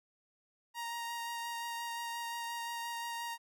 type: tone with vibrato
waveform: sawtooth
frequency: 936 Hz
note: A#5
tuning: 7 cents sharp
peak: -34 dBFS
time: 0.74-3.38 s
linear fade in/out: 50 ms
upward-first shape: sine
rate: 5.7 Hz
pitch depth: 12 cents each way
effects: none